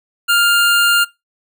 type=tone; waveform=25% pulse; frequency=1402 Hz; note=F6; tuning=6 cents sharp; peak=-7 dBFS; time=0.28-1.05 s; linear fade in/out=20 ms; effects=noise-tail reverb RT60 0.2 s tail -20 dB re dry